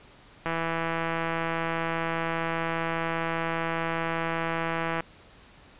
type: click train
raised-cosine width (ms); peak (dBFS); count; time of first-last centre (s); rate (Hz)
0.5; -14; 751; 0.46-5.005; 165
effects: pink hiss -53 dBFS RMS until 5.79 s + resampled to 8000 Hz